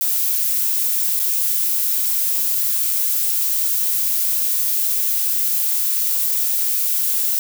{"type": "noise with dropouts", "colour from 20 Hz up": "violet", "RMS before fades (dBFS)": -19, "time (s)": [0.01, 7.39], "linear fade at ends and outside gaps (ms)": 1, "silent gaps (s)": [1.193, 1.198], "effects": []}